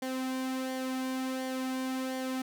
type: tone with flanger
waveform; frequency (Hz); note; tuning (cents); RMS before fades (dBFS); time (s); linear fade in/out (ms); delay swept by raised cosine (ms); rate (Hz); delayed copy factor
sawtooth; 260; C4; -11; -34; 0.02-2.42; 5; 0.76 to 2.36; 1.4; -0.55
effects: none